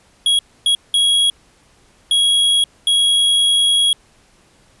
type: tone bursts at uneven times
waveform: square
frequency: 3315 Hz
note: G#7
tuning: 4 cents flat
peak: -12 dBFS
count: 5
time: 0.26-0.39 / 0.66-0.75 / 0.94-1.3 / 2.11-2.64 / 2.87-3.93 s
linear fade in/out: 2 ms
effects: pink hiss -53 dBFS RMS until 4.8 s + resampled to 24000 Hz